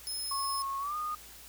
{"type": "tone", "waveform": "20% pulse", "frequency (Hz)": 5170, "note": "E8", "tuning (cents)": -34, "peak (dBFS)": -29, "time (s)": [0.07, 0.62], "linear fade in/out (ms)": 0}
{"type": "tone with pitch glide", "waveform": "sine", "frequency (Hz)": [1093, 1226.9], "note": ["C#6", "D#6"], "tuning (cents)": [-25, -25], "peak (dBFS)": -32, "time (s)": [0.31, 1.15], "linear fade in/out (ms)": 5, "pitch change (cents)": 200, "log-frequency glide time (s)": [0.79, 0.96]}
{"effects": ["added 56 Hz sine -58 dBFS peak until 1.48 s", "white hiss -51 dBFS RMS until 1.48 s"]}